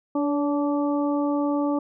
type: harmonic tone with a mistuned harmonic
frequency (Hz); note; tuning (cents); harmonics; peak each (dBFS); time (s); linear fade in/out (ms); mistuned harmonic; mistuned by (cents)
290; D4; -22; 1 / 2 / 3 / 4; -22 / -28 / -32 / -34; 0.15-1.79; 5; 2; -24
effects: none